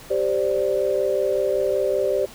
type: chord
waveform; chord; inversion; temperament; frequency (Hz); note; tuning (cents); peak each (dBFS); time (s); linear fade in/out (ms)
sine; G suspended fourth; none; just; 392 / 522.7 / 588; G4 / C5 / D5; 0 / -2 / +2; -23; 0.1-2.26; 10
effects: pink hiss -43 dBFS RMS until 2.34 s